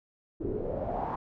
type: noise with low-pass filter sweep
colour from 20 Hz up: pink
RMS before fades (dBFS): -33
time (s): 0.4-1.16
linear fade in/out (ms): 10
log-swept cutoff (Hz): 340 to 970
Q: 5.6
effects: none